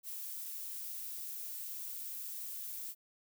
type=noise; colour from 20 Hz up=violet; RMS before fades=-43 dBFS; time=0.03-2.95 s; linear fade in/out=50 ms; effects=none